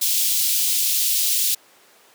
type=high-pass noise; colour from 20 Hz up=white; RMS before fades=-20 dBFS; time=0.01-1.55 s; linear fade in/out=10 ms; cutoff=3000 Hz; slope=24 dB/octave; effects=pink hiss -52 dBFS RMS until 2.14 s + high-pass 400 Hz 12 dB/octave